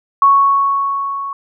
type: tone with level ramp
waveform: sine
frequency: 1108.7 Hz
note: C#6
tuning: in tune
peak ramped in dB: -5 to -21 dBFS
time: 0.22-1.33 s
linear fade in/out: 2 ms
effects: none